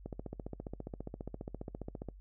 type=click train; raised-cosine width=2 ms; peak=-27 dBFS; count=31; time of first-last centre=0.06-2.087 s; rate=14.8 Hz; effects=noise-tail reverb RT60 0.1 s tail -23 dB re dry + added 48 Hz sine -50 dBFS peak until 2.2 s